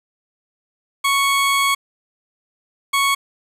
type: tone bursts at uneven times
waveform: 20% pulse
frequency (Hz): 1108.7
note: C#6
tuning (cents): 0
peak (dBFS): -10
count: 2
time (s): 1.04-1.75 / 2.93-3.15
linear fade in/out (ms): 10
effects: resampled to 32000 Hz + 7-bit